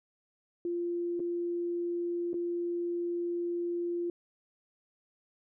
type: tone with dropouts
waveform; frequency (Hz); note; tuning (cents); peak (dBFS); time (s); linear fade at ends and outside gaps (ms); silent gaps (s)
sine; 346.4; F4; -14; -30; 0.65-4.1; 2; 1.195-1.201 / 2.332-2.341
effects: none